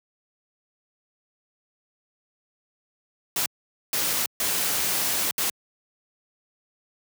white noise bursts at uneven times, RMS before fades -25 dBFS, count 4, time 3.36-3.46 / 3.93-4.26 / 4.4-5.31 / 5.38-5.5 s, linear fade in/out 2 ms, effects high-pass 100 Hz 12 dB/octave

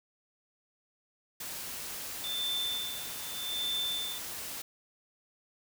white noise, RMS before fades -40 dBFS, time 1.4-4.62 s, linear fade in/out 5 ms
sine tone with tremolo, 3543 Hz, A7, 11 cents sharp, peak -30 dBFS, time 2.24-4.18 s, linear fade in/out 0 ms, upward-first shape sine, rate 0.82 Hz, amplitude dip 90%
effects none

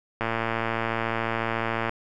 click train, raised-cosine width 0.5 ms, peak -11 dBFS, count 193, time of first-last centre 0.21-1.894 s, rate 114 Hz, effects none

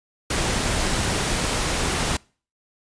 pink noise, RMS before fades -23 dBFS, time 0.3-2.17 s, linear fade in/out 5 ms, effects noise-tail reverb RT60 0.4 s tail -25 dB re dry + resampled to 22050 Hz

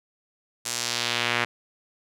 sawtooth tone with band-pass filter sweep, 120 Hz, B2, 49 cents flat, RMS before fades -27 dBFS, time 0.65-1.45 s, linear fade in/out 10 ms, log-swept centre 7700 to 2000 Hz, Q 1.3, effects none

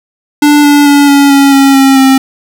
square tone with pitch steps, 293.7 / 289.7 / 285.7 / 281.7 / 277.9 / 274 / 270.3 / 266.5 Hz, D4 / D4 / D4 / C#4 / C#4 / C#4 / C#4 / C4, 0 / -24 / -48 / +28 / +4 / -20 / -44 / +32 cents, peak -3 dBFS, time 0.42-2.18 s, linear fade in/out 5 ms, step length 220 ms, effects none

